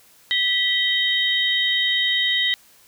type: tone cluster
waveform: sine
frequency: 1965 / 3125 / 3760 Hz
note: B6 / G7 / A#7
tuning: -9 / -6 / +14 cents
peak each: -22 dBFS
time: 0.31-2.54 s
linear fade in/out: 0 ms
effects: white hiss -53 dBFS RMS until 2.87 s